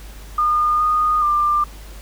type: tone with pitch steps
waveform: sine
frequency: 1217 / 1231 / 1191 Hz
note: D#6 / D#6 / D6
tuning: -39 / -19 / +24 cents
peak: -14 dBFS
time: 0.38-1.64 s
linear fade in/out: 5 ms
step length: 420 ms
effects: added 50 Hz sine -35 dBFS peak until 2.01 s + pink hiss -43 dBFS RMS until 2.01 s